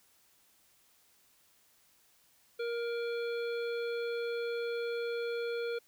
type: harmonic tone with a mistuned harmonic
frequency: 470 Hz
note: A#4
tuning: 14 cents sharp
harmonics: 1 / 3 / 5 / 7 / 9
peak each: -33 / -43 / -47 / -50 / -52 dBFS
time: 2.59-5.79 s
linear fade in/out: 10 ms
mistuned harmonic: 7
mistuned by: +47 cents
effects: white hiss -67 dBFS RMS until 5.87 s